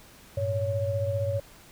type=tone cluster; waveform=sine; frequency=99 / 114.2 / 560 Hz; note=G2 / A#2 / C#5; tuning=+18 / -35 / +18 cents; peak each=-29 / -33 / -28 dBFS; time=0.37-1.4 s; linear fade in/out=5 ms; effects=pink hiss -52 dBFS RMS until 1.71 s